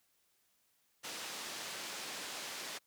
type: band-pass noise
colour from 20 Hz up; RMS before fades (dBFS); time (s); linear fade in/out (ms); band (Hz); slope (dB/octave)
white; -44; 1.03-2.79; 20; 210 to 5900; 12
effects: white hiss -75 dBFS RMS until 2.86 s